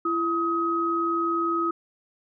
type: tone pair together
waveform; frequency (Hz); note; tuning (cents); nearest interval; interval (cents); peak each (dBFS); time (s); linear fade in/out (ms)
sine; 336.1 / 1265; E4 / D#6; +34 / +28; octave + major seventh; 2294; -26 / -24; 0.05-1.71; 5
effects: none